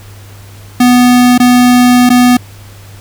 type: tone with dropouts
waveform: square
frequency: 246.9 Hz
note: B3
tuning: in tune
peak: -4 dBFS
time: 0.8-2.37 s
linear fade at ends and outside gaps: 5 ms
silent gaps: 1.379-1.399 / 2.093-2.101 s
effects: added 100 Hz sine -31 dBFS peak until 3 s + pink hiss -38 dBFS RMS until 3 s